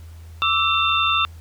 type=tone cluster; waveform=sine; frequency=1168 / 1320 / 2717 / 3589 Hz; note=D6 / E6 / F7 / A7; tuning=-10 / +2 / -48 / +34 cents; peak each=-22 dBFS; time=0.42-1.25 s; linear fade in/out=0 ms; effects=added 82 Hz sine -37 dBFS peak until 1.4 s + pink hiss -53 dBFS RMS until 1.4 s